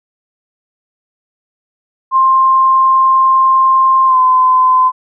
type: tone with pitch glide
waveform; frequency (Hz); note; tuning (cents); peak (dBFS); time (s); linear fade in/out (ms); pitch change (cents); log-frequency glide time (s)
sine; 1055 to 1025.6; C6 to C6; +14 to -35; -6; 2.11-4.92; 50; -49; 4.06-4.18
effects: none